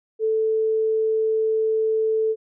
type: tone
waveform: sine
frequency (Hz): 440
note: A4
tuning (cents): 0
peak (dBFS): -18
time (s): 0.19-2.36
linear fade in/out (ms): 50
effects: none